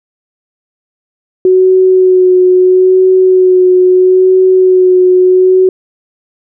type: tone with vibrato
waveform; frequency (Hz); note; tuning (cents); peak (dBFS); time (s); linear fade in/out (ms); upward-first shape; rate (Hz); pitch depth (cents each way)
sine; 370; F#4; 0; -3; 1.45-5.69; 2; sine; 0.76; 18
effects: none